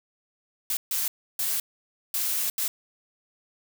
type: noise bursts at uneven times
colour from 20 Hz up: blue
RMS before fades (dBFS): -27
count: 5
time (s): 0.7-0.77 / 0.91-1.08 / 1.39-1.6 / 2.14-2.5 / 2.58-2.68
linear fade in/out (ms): 2
effects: none